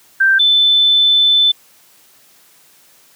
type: tone pair in turn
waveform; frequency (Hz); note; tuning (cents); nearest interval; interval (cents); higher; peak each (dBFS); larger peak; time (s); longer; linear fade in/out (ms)
sine; 1568 / 3520; G6 / A7; 0 / 0; octave + major second; 1400; second; -8; neither; 0.2-0.39 / 0.39-1.52; second; 10
effects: white hiss -49 dBFS RMS until 3.15 s + high-pass 100 Hz 12 dB/octave